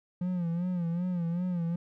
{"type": "tone with vibrato", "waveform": "triangle", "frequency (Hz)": 174.61, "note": "F3", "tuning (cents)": 0, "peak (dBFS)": -26, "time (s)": [0.21, 1.76], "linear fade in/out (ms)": 5, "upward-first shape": "sine", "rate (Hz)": 2.6, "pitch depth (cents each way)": 81, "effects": []}